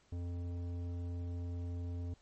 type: tone with tanh clipping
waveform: sine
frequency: 87.3 Hz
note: F2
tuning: in tune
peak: -39 dBFS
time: 0.12-2.14 s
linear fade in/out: 5 ms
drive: 13 dB
effects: pink hiss -69 dBFS RMS until 2.21 s + MP3 32 kbps